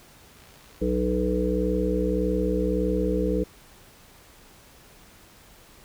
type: click train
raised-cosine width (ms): 0.2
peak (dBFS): -37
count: 25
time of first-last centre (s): 0.37-0.78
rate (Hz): 58.6
type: harmonic tone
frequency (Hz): 61.7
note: B1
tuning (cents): -1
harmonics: 1 / 3 / 5 / 7 / 8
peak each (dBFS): -28 / -28 / -28 / -28 / -28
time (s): 0.81-3.44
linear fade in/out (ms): 10
effects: pink hiss -52 dBFS RMS until 5.84 s